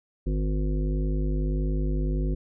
harmonic tone, 50.8 Hz, G#1, 38 cents flat, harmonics 1 / 3 / 5 / 7 / 9 / 10, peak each -24 / -31 / -34 / -36 / -46 / -44 dBFS, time 0.26-2.35 s, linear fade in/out 10 ms, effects none

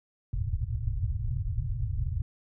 white low-pass noise, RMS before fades -30 dBFS, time 0.33-2.22 s, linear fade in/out 2 ms, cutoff 130 Hz, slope 96 dB/octave, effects none

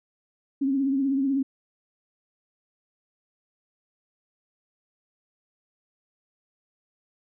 sine tone with vibrato, 272.2 Hz, C#4, 31 cents flat, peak -21 dBFS, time 0.61-1.43 s, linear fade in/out 10 ms, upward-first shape triangle, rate 16 Hz, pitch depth 72 cents each way, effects none

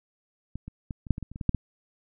clicks, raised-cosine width 5 ms, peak -22 / -26 / -21 / -28 / -8 / -22 / -22 / -29 / -25 / -19 / -8 / -13 dBFS, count 12, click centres 0.556 / 0.68 / 0.908 / 1.068 / 1.107 / 1.181 / 1.227 / 1.316 / 1.359 / 1.412 / 1.493 / 1.547 s, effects none

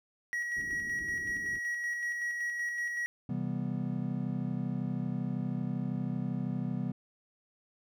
triangle tone with tremolo, 1912 Hz, A#6, 43 cents sharp, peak -29 dBFS, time 0.33-3.06 s, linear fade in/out 0 ms, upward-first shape square, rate 5.3 Hz, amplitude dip 30%
white low-pass noise, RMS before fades -49 dBFS, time 0.56-1.59 s, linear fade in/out 10 ms, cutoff 380 Hz, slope 48 dB/octave
triangle chord, C major seventh, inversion none, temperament just, 130.81 / 163.52 / 196.22 / 245.3 Hz, C3 / E3 / G3 / B3, 0 / -14 / +2 / -12 cents, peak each -35 dBFS, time 3.29-6.92 s, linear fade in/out 5 ms
effects none

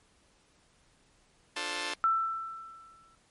5% pulse chord, D minor seventh, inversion none, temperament just, 293.7 / 352.4 / 440.5 / 528.6 Hz, D4 / F4 / A4 / C5, 0 / +16 / +2 / +18 cents, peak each -29 dBFS, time 1.56-1.94 s, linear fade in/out 5 ms
sine tone with exponential decay, 1332 Hz, E6, 18 cents sharp, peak -21 dBFS, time 2.04-3.15 s, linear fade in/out 0 ms, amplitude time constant 240 ms
effects pink hiss -66 dBFS RMS until 3.3 s + MP3 48 kbps

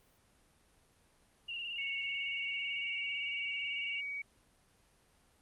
sine tone with vibrato, 2794 Hz, F7, in tune, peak -38 dBFS, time 1.48-4.01 s, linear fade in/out 10 ms, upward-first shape square, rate 18 Hz, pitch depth 35 cents each way
sine tone with pitch glide, 2218 to 2259 Hz, C#7 to C#7, 0 to +32 cents, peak -37 dBFS, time 1.78-4.22 s, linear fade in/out 5 ms, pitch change +32 cents, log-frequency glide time 1.99-3.2 s
effects pink hiss -68 dBFS RMS until 5.41 s + Opus 32 kbps

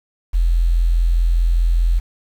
sine tone with quantisation, 42.43 Hz, F1, 49 cents flat, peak -12 dBFS, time 0.33-2 s, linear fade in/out 20 ms, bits 7, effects none

